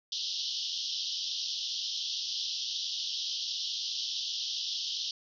pink band-pass noise, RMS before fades -35 dBFS, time 0.12-5.11 s, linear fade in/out 2 ms, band 3000 to 5800 Hz, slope 96 dB/octave, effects none

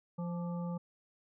harmonic tone with a mistuned harmonic, 173.8 Hz, F3, 8 cents flat, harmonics 1 / 3 / 5 / 7, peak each -35 / -45 / -49 / -52 dBFS, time 0.18-0.78 s, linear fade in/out 10 ms, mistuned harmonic 7, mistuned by -59 cents, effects none

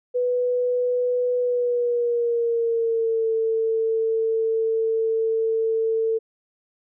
sine tone with pitch glide, 493.9 to 447.7 Hz, B4 to A4, 0 to +30 cents, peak -19 dBFS, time 0.14-6.19 s, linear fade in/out 20 ms, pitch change -170 cents, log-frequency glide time 1.38-3.27 s, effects none

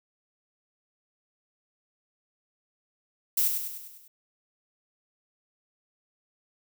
violet noise with echo, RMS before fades -24 dBFS, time 3.37-3.48 s, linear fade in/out 5 ms, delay 100 ms, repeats 6, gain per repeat -5 dB, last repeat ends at 4.08 s, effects none

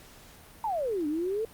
sine exponential two-way sweep, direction down then up, 932.3 to 289.2 to 458.4 Hz, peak -27 dBFS, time 0.64-1.45 s, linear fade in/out 2 ms, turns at 1.07 s, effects pink hiss -52 dBFS RMS until 1.53 s + Opus 48 kbps

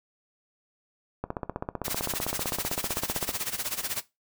click train, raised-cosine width 1 ms, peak -16 dBFS, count 33, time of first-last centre 1.24-3.291 s, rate 15.6 Hz
white noise with tremolo, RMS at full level -29 dBFS, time 1.84-4.02 s, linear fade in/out 20 ms, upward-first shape sine, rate 16 Hz, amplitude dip 85%
effects noise-tail reverb RT60 0.2 s tail -17 dB re dry

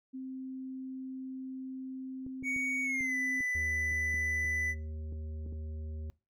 sine tone, 261.6 Hz, C4, in tune, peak -38 dBFS, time 0.13-3.42 s, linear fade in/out 20 ms
clicks, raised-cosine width 3 ms, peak -35 dBFS, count 11, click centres 2.265 / 2.426 / 2.563 / 3.008 / 3.406 / 3.917 / 4.143 / 4.449 / 5.125 / 5.463 / 5.526 s
triangle tone with pitch glide, 2238 to 1993.8 Hz, C#7 to B6, +16 to +16 cents, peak -29 dBFS, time 2.43-4.75 s, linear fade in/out 50 ms, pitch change -200 cents, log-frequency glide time 2.83-3.15 s
harmonic tone, 77.78 Hz, D#2, in tune, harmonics 1 / 3 / 5 / 7, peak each -37 / -52 / -56 / -60 dBFS, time 3.55-6.1 s, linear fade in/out 0 ms
effects noise-tail reverb RT60 0.3 s tail -22 dB re dry

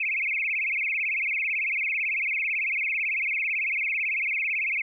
sine tone with vibrato, 2349 Hz, D7, in tune, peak -24 dBFS, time 0-4.82 s, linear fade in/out 5 ms, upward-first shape sine, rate 18 Hz, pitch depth 200 cents each way, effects none

